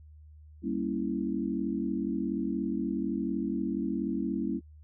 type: chord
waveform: sine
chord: G diminished seventh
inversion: none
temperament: equal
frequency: 196 / 233.1 / 277.2 / 329.6 Hz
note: G3 / Bb3 / Db4 / Fb4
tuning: 0 / 0 / 0 / 0 cents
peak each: -34 dBFS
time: 0.62-4.61 s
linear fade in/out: 50 ms
effects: added 76 Hz sine -49 dBFS peak until 4.83 s